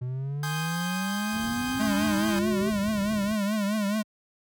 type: exponential sweep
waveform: triangle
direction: up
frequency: 123.2 to 392 Hz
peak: -26 dBFS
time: 0.01-2.7 s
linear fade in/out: 10 ms
type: chord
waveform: sawtooth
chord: Ab major seventh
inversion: none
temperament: equal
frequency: 830.6 / 1046.5 / 1244.5 / 1568 Hz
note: Ab5 / C6 / Eb6 / G6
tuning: 0 / 0 / 0 / 0 cents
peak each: -33 / -37 / -34 / -31 dBFS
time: 0.43-2.39 s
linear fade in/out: 2 ms
type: low-pass noise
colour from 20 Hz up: pink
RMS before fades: -36 dBFS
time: 1.3-3.35 s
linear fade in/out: 50 ms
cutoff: 220 Hz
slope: 12 dB/octave
type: tone with vibrato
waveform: square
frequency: 207.7 Hz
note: G#3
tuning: in tune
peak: -25 dBFS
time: 1.79-4.03 s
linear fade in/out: 20 ms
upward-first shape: triangle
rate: 4.7 Hz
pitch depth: 110 cents each way
effects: high-pass 80 Hz 12 dB/octave